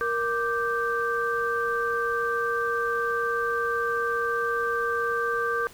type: tone cluster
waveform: sine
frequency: 468.2 / 1178 / 1563 Hz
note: A#4 / D6 / G6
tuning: +8 / +5 / -6 cents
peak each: -28 dBFS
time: 0.01-5.67 s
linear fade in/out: 0 ms
effects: pink hiss -49 dBFS RMS until 5.73 s